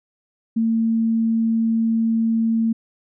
sine tone, 226.1 Hz, A3, 47 cents sharp, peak -16 dBFS, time 0.56-2.73 s, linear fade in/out 10 ms, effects none

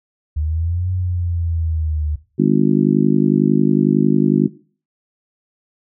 sine exponential two-way sweep, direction up then down, 74.4 to 92.5 to 74.4 Hz, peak -17 dBFS, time 0.36-2.16 s, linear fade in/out 10 ms, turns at 0.91 s
harmonic tone, 51 Hz, G#1, 31 cents flat, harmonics 3 / 4 / 5 / 6 / 7, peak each -18 / -17 / -17 / -20 / -20 dBFS, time 2.38-4.48 s, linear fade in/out 20 ms
effects noise-tail reverb RT60 0.4 s tail -17 dB re dry

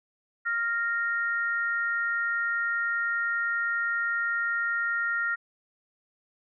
sine tone pair together, 1400 / 1854.9 Hz, F6 / A#6, +4 / -9 cents, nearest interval perfect fourth, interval 487 cents, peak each -27 / -29 dBFS, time 0.45-5.36 s, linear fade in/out 20 ms, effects none

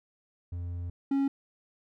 triangle tone pair in turn, 87.31 / 275.2 Hz, F2 / C#4, 0 / -12 cents, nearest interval octave + minor sixth, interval 1988 cents, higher second, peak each -31 / -22 dBFS, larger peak second, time 0.52-0.9 / 1.11-1.28 s, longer first, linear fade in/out 5 ms, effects none

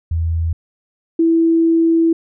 sine tone pair in turn, 82.41 / 329.6 Hz, E2 / E4, 0 / 0 cents, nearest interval 2 octaves, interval 2400 cents, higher second, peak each -15 / -10 dBFS, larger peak second, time 0.11-0.53 / 1.19-2.13 s, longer second, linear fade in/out 5 ms, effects none

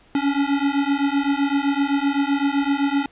square beating tone pair, 277.2 / 285 Hz, C#4 / C#4, 0 / +48 cents, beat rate 7.8 Hz, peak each -22 dBFS, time 0.15-3.06 s, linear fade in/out 2 ms, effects pink hiss -54 dBFS RMS until 3.11 s + resampled to 8000 Hz

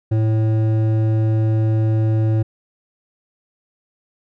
sine tone with hard clipping, 110 Hz, A2, in tune, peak -16 dBFS, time 0.11-2.43 s, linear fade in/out 10 ms, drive 10 dB, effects none

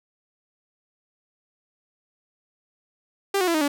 sawtooth tone with pitch steps, 395.8 / 365.1 / 336.7 / 310.5 / 286.4 Hz, G4 / F#4 / E4 / D#4 / D4, +17 / -23 / +37 / -3 / -43 cents, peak -16 dBFS, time 3.34-3.68 s, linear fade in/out 5 ms, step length 68 ms, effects none

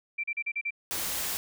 sine tone bursts, 2349 Hz, D7, in tune, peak -28 dBFS, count 6, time 0.18-0.707 s, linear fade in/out 10 ms, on 57 ms, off 37 ms
white noise, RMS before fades -32 dBFS, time 0.91-1.37 s, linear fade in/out 0 ms
effects none

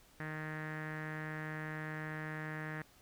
sawtooth tone with low-pass filter, 155 Hz, D#3, 6 cents flat, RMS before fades -42 dBFS, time 0.2-2.82 s, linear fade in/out 0 ms, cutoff 1800 Hz, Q 6.4, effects pink hiss -64 dBFS RMS until 3.01 s

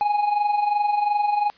triangle tone with amplitude modulation, 829 Hz, G#5, 3 cents flat, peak -14 dBFS, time 0.01-1.5 s, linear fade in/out 0 ms, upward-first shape sine, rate 22.8 Hz, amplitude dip 60%, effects white hiss -53 dBFS RMS until 1.57 s + resampled to 11025 Hz

